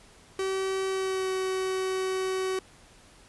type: tone with pitch glide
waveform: 45% pulse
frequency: 382.9 to 377 Hz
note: G4 to F#4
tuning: -41 to +32 cents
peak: -27 dBFS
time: 0.39-2.59 s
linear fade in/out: 2 ms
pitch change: -27 cents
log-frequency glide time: 0.87-1.3 s
effects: pink hiss -55 dBFS RMS until 3.28 s + resampled to 24000 Hz